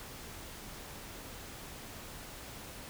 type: silence
effects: pink hiss -47 dBFS RMS until 2.89 s